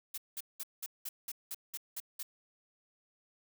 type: noise bursts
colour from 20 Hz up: blue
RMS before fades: -40 dBFS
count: 10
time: 0.14-2.23 s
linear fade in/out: 5 ms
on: 38 ms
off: 190 ms
effects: none